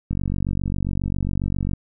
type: click train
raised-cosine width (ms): 5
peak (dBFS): -12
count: 78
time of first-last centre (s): 0.11-1.734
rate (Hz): 47.4
effects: none